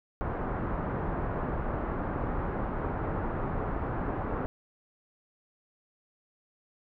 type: low-pass noise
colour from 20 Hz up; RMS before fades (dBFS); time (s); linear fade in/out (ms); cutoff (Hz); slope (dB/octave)
pink; -32; 0.21-4.46; 0; 1400; 24
effects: none